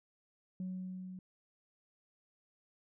sine tone with level ramp, 185 Hz, F#3, in tune, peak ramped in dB -35 to -44 dBFS, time 0.6-1.19 s, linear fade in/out 2 ms, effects tanh soft clip ceiling -34 dBFS

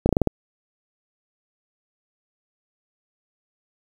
slowing click train, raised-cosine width 2 ms, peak -4 dBFS, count 6, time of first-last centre 0.06-0.273 s, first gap 31 ms, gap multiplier 1.16, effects 7-bit

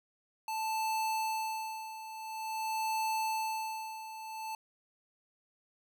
square tone with tremolo, 880 Hz, A5, in tune, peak -31 dBFS, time 0.48-4.55 s, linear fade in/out 2 ms, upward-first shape sine, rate 0.48 Hz, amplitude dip 75%, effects none

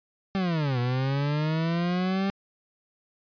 40% pulse linear two-way sweep, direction down then up, 197.4 to 120.6 to 197.4 Hz, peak -23 dBFS, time 0.35-2.3 s, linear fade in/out 0 ms, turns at 0.79 s, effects resampled to 11025 Hz

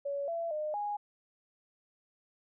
sine tone with pitch steps, 564 / 672 / 609 / 826 Hz, C#5 / E5 / D#5 / G#5, +30 / +33 / -37 / -10 cents, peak -32 dBFS, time 0.05-0.97 s, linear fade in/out 10 ms, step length 230 ms, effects none

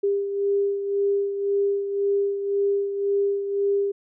sine beating tone pair, 400 / 401.9 Hz, G4 / G4, +35 / +43 cents, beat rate 1.9 Hz, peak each -21 / -29 dBFS, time 0.03-3.92 s, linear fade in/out 10 ms, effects none

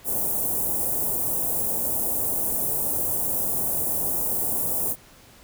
white band-stop noise, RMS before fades -25 dBFS, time 0.04-4.96 s, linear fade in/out 50 ms, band 780 to 9500 Hz, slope 24 dB/octave, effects pink hiss -51 dBFS RMS until 5.43 s

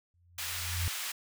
sine tone with exponential growth, 87.31 Hz, F2, in tune, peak -27 dBFS, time 0.14-0.88 s, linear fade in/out 0 ms, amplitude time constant 160 ms
pink high-pass noise, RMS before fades -37 dBFS, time 0.38-1.12 s, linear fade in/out 5 ms, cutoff 1700 Hz, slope 12 dB/octave
effects none

